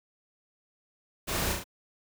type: noise with echo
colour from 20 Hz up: pink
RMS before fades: -32 dBFS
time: 1.27-1.54 s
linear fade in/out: 20 ms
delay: 34 ms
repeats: 3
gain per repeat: -3 dB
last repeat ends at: 1.642 s
effects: none